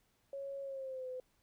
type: tone with pitch glide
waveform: sine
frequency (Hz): 552 to 509.1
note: C#5 to C5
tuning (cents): -7 to -47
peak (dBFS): -40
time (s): 0.33-1.2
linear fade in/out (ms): 2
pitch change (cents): -140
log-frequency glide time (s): 0.62-1.08
effects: pink hiss -75 dBFS RMS until 1.42 s